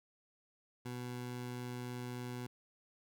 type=tone; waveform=20% pulse; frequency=123.47 Hz; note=B2; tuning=in tune; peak=-36 dBFS; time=0.85-2.47 s; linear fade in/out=10 ms; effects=none